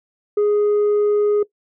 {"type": "tone", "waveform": "sine", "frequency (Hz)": 415.3, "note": "G#4", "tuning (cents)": 0, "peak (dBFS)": -11, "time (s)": [0.37, 1.43], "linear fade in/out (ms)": 5, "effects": ["noise-tail reverb RT60 0.1 s tail -20 dB re dry", "tanh soft clip ceiling -13 dBFS"]}